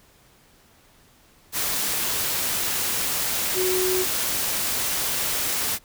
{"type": "tone in noise", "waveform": "sine", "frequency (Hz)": 370, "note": "F#4", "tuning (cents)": 0, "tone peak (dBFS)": -22, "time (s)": [3.54, 4.06], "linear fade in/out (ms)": 50, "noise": "white", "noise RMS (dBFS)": -25, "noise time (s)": [1.52, 5.79], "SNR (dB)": 0, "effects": ["pink hiss -56 dBFS RMS until 5.84 s"]}